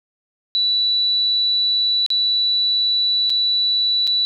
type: tone with dropouts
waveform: sine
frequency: 3951 Hz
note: B7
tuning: in tune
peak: -15 dBFS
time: 0.55-4.25 s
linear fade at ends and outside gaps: 0 ms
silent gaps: 2.063-2.103 / 3.296-3.302 / 4.07-4.075 s
effects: none